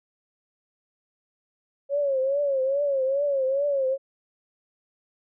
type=tone with vibrato; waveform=sine; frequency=550 Hz; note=C#5; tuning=14 cents flat; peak=-21 dBFS; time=1.89-3.98 s; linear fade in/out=50 ms; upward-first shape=triangle; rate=2.4 Hz; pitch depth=110 cents each way; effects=none